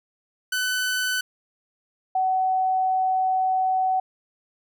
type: tone pair in turn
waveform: sawtooth / sine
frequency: 1504 / 752 Hz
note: F#6 / F#5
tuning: +28 / +28 cents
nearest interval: octave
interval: 1200 cents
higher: first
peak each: -19 dBFS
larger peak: neither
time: 0.52-1.21 / 2.15-4 s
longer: second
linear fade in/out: 5 ms
effects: none